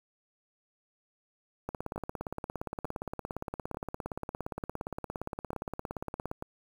two click trains, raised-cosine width 1 ms, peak -23 / -21 dBFS, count 6 / 81, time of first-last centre 1.96-6.424 / 1.69-6.314 s, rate 1.12 / 17.3 Hz, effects 8-bit

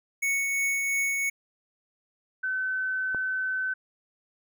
square tone with tremolo, 2217 Hz, C#7, in tune, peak -24 dBFS, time 0.22-1.3 s, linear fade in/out 10 ms, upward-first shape triangle, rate 2.9 Hz, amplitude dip 30%
sine tone, 1522 Hz, F#6, 48 cents sharp, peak -26 dBFS, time 2.43-3.74 s, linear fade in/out 10 ms
click, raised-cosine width 1 ms, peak -22 dBFS, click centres 3.147 s
effects none

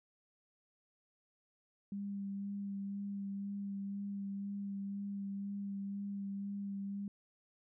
sine tone with vibrato, 199.3 Hz, G3, 29 cents sharp, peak -38 dBFS, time 1.92-7.08 s, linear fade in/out 2 ms, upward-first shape sine, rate 2 Hz, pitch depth 15 cents each way, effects none

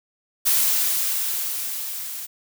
blue noise with level ramp, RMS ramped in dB -18 to -33 dBFS, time 0.45-2.27 s, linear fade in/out 20 ms, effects none

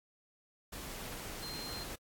sine tone in noise, 4174 Hz, C8, 5 cents flat, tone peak -43 dBFS, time 1.42-1.84 s, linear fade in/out 10 ms, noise pink, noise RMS -44 dBFS, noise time 0.72-1.96 s, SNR -2 dB, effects AAC 64 kbps

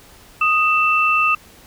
sine tone pair together, 1244.5 / 2666 Hz, D#6 / E7, 0 / +19 cents, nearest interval octave + minor second, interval 1319 cents, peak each -16 dBFS, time 0.41-1.35 s, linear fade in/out 5 ms, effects pink hiss -46 dBFS RMS until 1.66 s

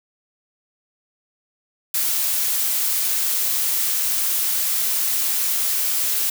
blue noise, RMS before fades -21 dBFS, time 1.94-6.3 s, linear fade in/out 5 ms, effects none

